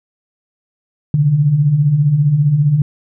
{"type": "beating tone pair", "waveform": "sine", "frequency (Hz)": [133.4, 148.4], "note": ["C3", "D3"], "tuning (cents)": [34, 18], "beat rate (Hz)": 15, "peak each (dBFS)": [-18, -10], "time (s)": [1.14, 2.82], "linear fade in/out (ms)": 2, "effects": []}